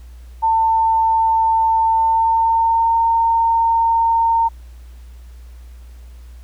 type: tone with pitch glide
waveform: sine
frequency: 897 to 914.8 Hz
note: A5 to A#5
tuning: +33 to -33 cents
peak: -12 dBFS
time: 0.42-4.49 s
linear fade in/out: 20 ms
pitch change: +34 cents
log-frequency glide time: 1.87-2.95 s
effects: added 60 Hz sine -35 dBFS peak until 6.43 s + pink hiss -54 dBFS RMS until 6.43 s

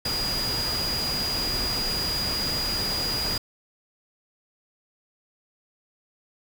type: tone in noise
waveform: sine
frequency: 4874 Hz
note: D#8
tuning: 37 cents flat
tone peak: -26 dBFS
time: 0.05-3.38 s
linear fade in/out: 5 ms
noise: pink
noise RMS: -31 dBFS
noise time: 0.05-3.38 s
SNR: +2 dB
effects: none

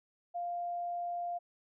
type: tone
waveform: sine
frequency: 698.5 Hz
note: F5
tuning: in tune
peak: -34 dBFS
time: 0.34-1.39 s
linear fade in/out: 20 ms
effects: none

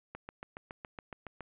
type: click train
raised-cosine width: 0.5 ms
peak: -27 dBFS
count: 10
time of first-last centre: 0.15-1.407 s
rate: 7.16 Hz
effects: resampled to 8000 Hz + 11-bit

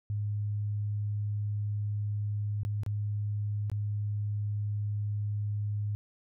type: tone with dropouts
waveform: sine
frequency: 103.83 Hz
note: G#2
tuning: in tune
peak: -29 dBFS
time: 0.1-5.95 s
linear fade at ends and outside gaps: 0 ms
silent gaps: 2.633-2.65 / 2.834-2.863 / 3.699-3.716 s
effects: none

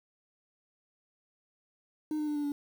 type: tone with pitch steps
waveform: sine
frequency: 306.5 / 301.8 / 297.1 / 292.5 / 288 Hz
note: D#4 / D4 / D4 / D4 / D4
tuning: -26 / +47 / +20 / -7 / -34 cents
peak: -27 dBFS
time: 2.11-2.52 s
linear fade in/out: 2 ms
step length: 82 ms
effects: tanh soft clip ceiling -29 dBFS + 9-bit

